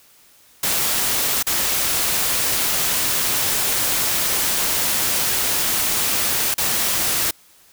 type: noise with dropouts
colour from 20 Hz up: white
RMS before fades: -20 dBFS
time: 0.63-7.31 s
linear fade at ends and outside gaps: 5 ms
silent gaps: 1.428-1.467 / 6.542-6.58 s
effects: white hiss -52 dBFS RMS until 7.72 s